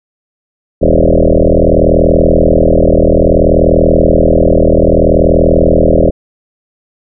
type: tone with frequency modulation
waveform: sine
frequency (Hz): 293.7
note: D4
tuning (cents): 0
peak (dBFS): -4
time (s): 0.81-6.11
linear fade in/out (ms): 20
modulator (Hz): 40.6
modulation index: 7.7
effects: none